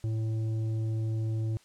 triangle tone with tanh clipping, 110.8 Hz, A2, 13 cents sharp, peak -29 dBFS, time 0.04-1.57 s, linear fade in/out 0 ms, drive 12 dB, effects white hiss -61 dBFS RMS until 1.64 s + low-pass 8000 Hz 12 dB/octave

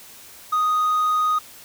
sine tone with hard clipping, 1244.5 Hz, D#6, in tune, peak -18 dBFS, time 0.52-1.39 s, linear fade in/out 10 ms, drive 2 dB, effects white hiss -44 dBFS RMS until 1.64 s

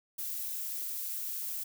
violet noise, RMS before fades -37 dBFS, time 0.18-1.64 s, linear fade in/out 10 ms, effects none

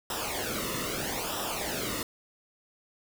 pink noise with flanger, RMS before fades -33 dBFS, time 0.1-2.03 s, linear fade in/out 2 ms, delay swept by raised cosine 0.45 to 1.28 ms, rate 0.78 Hz, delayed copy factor -0.75, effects none

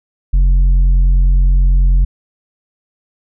sine tone with tanh clipping, 44.78 Hz, F1, 44 cents sharp, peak -8 dBFS, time 0.33-2.05 s, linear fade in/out 10 ms, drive 5 dB, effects none

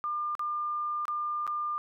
sine tone with dropouts, 1200 Hz, D6, 37 cents sharp, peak -29 dBFS, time 0.04-1.78 s, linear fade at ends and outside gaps 0 ms, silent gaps 0.352-0.394 / 1.054-1.081 / 1.467-1.476 s, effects none

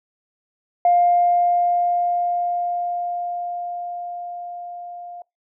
sine tone with level ramp, 703 Hz, F5, 11 cents sharp, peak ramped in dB -11 to -33 dBFS, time 0.85-5.22 s, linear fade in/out 2 ms, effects noise-tail reverb RT60 0.2 s tail -25 dB re dry + tanh soft clip ceiling -7 dBFS

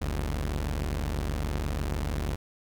sawtooth tone pair together, 46.25 / 73.42 Hz, F#1 / D2, 0 / 0 cents, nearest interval minor sixth, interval 800 cents, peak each -27 dBFS, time 0.01-2.36 s, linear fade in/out 10 ms, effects none

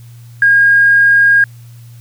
triangle tone with tanh clipping, 1626 Hz, G#6, 37 cents flat, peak -5 dBFS, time 0.42-1.44 s, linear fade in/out 2 ms, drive 3 dB, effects added 118 Hz sine -33 dBFS peak until 2 s + white hiss -49 dBFS RMS until 2 s

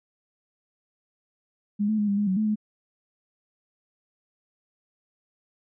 sine tone with pitch steps, 205.8 / 216.5 / 208.2 / 200.6 / 206.9 / 187.7 / 215.8 / 212.6 Hz, G#3 / A3 / G#3 / G3 / G#3 / F#3 / A3 / G#3, -16 / -28 / +5 / +40 / -6 / +25 / -33 / +41 cents, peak -21 dBFS, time 1.79-2.558 s, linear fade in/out 20 ms, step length 96 ms, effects none

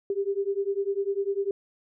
sine beating tone pair, 392 / 402 Hz, G4 / G4, 0 / +44 cents, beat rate 10 Hz, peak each -28 dBFS, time 0.1-1.51 s, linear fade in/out 2 ms, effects none

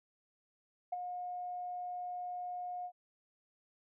sine tone with ADSR envelope, 718 Hz, F5, 48 cents sharp, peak -31 dBFS, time 0.92-2.92 s, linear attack 9 ms, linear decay 22 ms, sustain -7 dB, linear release 69 ms, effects tanh soft clip ceiling -27 dBFS

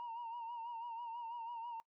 sine tone with vibrato, 934 Hz, A#5, 3 cents sharp, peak -40 dBFS, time 0-1.8 s, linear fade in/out 0 ms, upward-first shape sine, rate 6.1 Hz, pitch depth 58 cents each way, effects noise-tail reverb RT60 0.1 s tail -21 dB re dry + tanh soft clip ceiling -40 dBFS

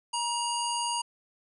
harmonic tone, 949 Hz, A#5, 31 cents sharp, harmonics 1 / 3 / 5 / 7 / 9 / 10, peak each -30 / -35 / -37 / -38 / -40 / -40 dBFS, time 0.13-1.02 s, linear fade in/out 10 ms, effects none

